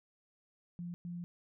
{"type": "tone bursts at uneven times", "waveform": "sine", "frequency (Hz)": 174, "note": "F3", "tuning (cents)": -6, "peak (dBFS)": -39, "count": 2, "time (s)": [[0.79, 0.94], [1.05, 1.24]], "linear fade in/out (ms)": 0, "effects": []}